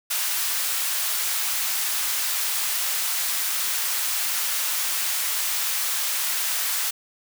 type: high-pass noise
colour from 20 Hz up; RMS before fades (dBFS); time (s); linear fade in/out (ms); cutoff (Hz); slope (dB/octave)
white; -25; 0.1-6.91; 10; 980; 12
effects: none